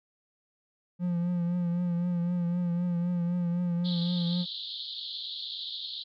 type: tone with vibrato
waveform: triangle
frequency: 174.61 Hz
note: F3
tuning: in tune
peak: -24 dBFS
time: 0.99-4.46 s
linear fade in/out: 50 ms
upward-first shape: triangle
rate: 3.9 Hz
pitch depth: 44 cents each way
type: band-pass noise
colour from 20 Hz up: pink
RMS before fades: -38 dBFS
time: 3.84-6.04 s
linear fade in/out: 20 ms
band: 3300 to 4400 Hz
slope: 96 dB/octave
effects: none